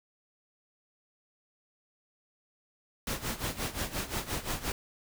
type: noise with tremolo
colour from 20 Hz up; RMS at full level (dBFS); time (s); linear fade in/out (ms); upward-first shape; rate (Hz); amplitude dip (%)
pink; -32; 3.07-4.72; 2; sine; 5.7; 80
effects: none